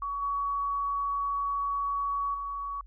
sine tone with level steps, 1127 Hz, C#6, 28 cents sharp, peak -30 / -27 / -32 dBFS, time 0.02-2.81 s, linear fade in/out 2 ms, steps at 0.22 / 2.34 s, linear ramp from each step 5 ms, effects added 46 Hz sine -47 dBFS peak until 2.86 s

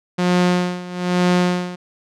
sawtooth tone with tremolo, 179 Hz, F3, 43 cents sharp, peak -9 dBFS, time 0.18-1.76 s, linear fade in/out 10 ms, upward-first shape sine, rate 1.1 Hz, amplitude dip 85%, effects low-pass 6000 Hz 12 dB/octave

